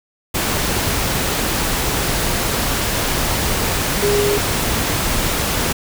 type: tone in noise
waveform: sine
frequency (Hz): 409.5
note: G#4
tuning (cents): -24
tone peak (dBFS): -15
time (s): 4.02-4.38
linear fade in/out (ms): 10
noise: pink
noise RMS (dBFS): -19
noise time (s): 0.34-5.73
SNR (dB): +1
effects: none